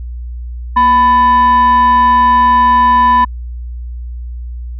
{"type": "tone with frequency modulation", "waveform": "sine", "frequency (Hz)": 997, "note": "B5", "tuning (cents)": 16, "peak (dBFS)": -4, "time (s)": [0.76, 3.25], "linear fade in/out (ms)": 10, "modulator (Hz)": 761, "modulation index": 0.36, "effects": ["tanh soft clip ceiling -3 dBFS", "added 60 Hz sine -21 dBFS peak until 4.79 s"]}